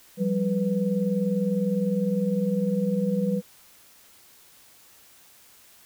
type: tone cluster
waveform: sine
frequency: 176.3 / 196.2 / 492.5 Hz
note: F3 / G3 / B4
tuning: +17 / +2 / -5 cents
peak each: -28 / -24 / -28 dBFS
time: 0.17-3.42 s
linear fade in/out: 50 ms
effects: white hiss -54 dBFS RMS until 5.85 s